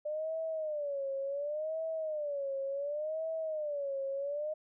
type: tone with vibrato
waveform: sine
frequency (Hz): 593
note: D5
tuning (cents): +17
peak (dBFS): -33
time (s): 0.05-4.54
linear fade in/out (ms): 10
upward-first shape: sine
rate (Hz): 0.69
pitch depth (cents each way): 150
effects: none